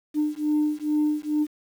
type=beating tone pair; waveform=sine; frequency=300 / 302.3 Hz; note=D4 / D#4; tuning=+37 / -50 cents; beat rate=2.3 Hz; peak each=-23 dBFS; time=0.14-1.47 s; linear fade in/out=50 ms; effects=tanh soft clip ceiling -16 dBFS + 8-bit